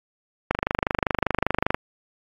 click train, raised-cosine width 0.5 ms, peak -5 dBFS, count 32, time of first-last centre 0.51-1.745 s, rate 25.1 Hz, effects AAC 32 kbps

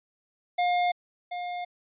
square tone with echo, 711 Hz, F5, 31 cents sharp, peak -23 dBFS, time 0.58-0.92 s, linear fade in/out 10 ms, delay 730 ms, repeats 1, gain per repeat -9 dB, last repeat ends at 1.65 s, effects resampled to 8000 Hz

